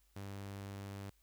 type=tone; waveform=sawtooth; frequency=99.2 Hz; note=G2; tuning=21 cents sharp; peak=-40 dBFS; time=0.16-1.1 s; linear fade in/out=5 ms; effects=added 50 Hz sine -70 dBFS peak until 1.22 s + white hiss -75 dBFS RMS until 1.22 s